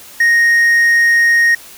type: tone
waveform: triangle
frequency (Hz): 1864.7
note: A#6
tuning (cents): 0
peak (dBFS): -6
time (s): 0.2-1.55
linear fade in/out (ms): 5
effects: white hiss -37 dBFS RMS until 1.77 s